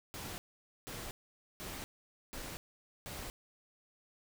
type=noise bursts; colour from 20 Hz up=pink; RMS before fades=-44 dBFS; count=5; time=0.14-3.3 s; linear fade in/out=0 ms; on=240 ms; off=490 ms; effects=none